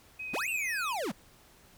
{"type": "tone with vibrato", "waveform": "sine", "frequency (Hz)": 2516, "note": "D#7", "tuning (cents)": 19, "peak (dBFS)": -36, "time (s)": [0.19, 0.93], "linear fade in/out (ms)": 10, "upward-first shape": "sine", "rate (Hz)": 6.1, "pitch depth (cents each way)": 12}
{"type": "linear two-way sweep", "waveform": "square", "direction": "up then down", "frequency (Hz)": [82.41, 2794, 146.1], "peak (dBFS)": -32, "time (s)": [0.33, 1.12], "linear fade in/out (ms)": 10, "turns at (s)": 0.49}
{"effects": ["pink hiss -59 dBFS RMS until 1.77 s"]}